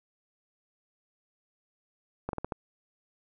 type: slowing click train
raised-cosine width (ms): 1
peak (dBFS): -18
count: 5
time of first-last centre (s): 2.29-2.522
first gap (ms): 42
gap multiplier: 1.22
effects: none